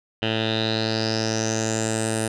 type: tone with low-pass filter sweep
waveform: 10% pulse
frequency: 110.9 Hz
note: A2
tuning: 14 cents sharp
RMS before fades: -24 dBFS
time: 0.22-2.28 s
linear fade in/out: 5 ms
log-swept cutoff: 3100 to 9500 Hz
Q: 7.2
effects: none